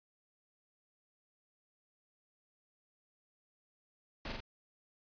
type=noise with echo; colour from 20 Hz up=pink; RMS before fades=-41 dBFS; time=4.25-4.32 s; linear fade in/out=2 ms; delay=42 ms; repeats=2; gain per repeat=-2 dB; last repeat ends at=4.404 s; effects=resampled to 11025 Hz